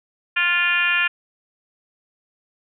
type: tone with frequency modulation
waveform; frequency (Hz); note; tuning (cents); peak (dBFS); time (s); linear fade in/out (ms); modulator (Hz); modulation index
sine; 2093; C7; 0; -16; 0.36-1.08; 10; 345; 2.2
effects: none